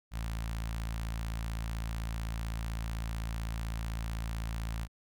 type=tone with notch filter; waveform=sawtooth; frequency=55.8 Hz; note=A1; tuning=25 cents sharp; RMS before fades=-36 dBFS; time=0.11-4.88 s; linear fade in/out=50 ms; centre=390 Hz; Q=0.56; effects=none